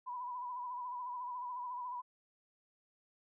sine tone with vibrato, 987.8 Hz, B5, in tune, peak -39 dBFS, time 0.06-2.02 s, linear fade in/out 20 ms, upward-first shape sine, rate 14 Hz, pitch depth 50 cents each way, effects none

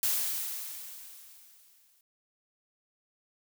blue noise with exponential decay, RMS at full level -27 dBFS, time 0.03-2.01 s, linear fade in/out 1 ms, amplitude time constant 430 ms, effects none

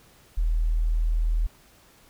sine tone, 40.12 Hz, E1, 46 cents flat, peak -20 dBFS, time 0.37-1.47 s, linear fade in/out 10 ms, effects pink hiss -56 dBFS RMS until 2.09 s

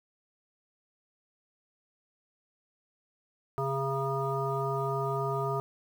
harmonic tone, 136.1 Hz, C#3, 31 cents flat, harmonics 1 / 3 / 5 / 7 / 9, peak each -33 / -33 / -36 / -37 / -35 dBFS, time 3.58-5.6 s, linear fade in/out 0 ms, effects 9-bit

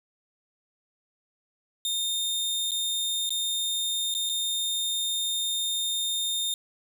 sawtooth tone with dropouts, 3646 Hz, A#7, 39 cents flat, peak -23 dBFS, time 1.85-6.54 s, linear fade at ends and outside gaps 1 ms, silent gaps 2.709-2.717 / 3.293-3.305 / 4.141-4.149 / 4.292-4.296 s, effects none

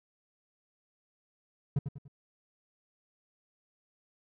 triangle tone with echo, 140.8 Hz, C#3, 27 cents sharp, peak -22 dBFS, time 1.76-1.79 s, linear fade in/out 5 ms, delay 97 ms, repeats 3, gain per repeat -8 dB, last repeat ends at 2.081 s, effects none

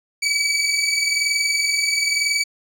20% pulse tone pair together, 2279 / 2300 Hz, C#7 / D7, +47 / -37 cents, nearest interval unison, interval 16 cents, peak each -15 / -17 dBFS, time 0.22-2.44 s, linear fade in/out 10 ms, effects low-pass 12000 Hz 12 dB/octave

